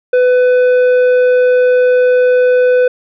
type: tone with tanh clipping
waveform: sine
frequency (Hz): 500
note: B4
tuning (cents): +21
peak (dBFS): -8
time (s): 0.13-2.88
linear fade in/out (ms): 5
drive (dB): 8
effects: none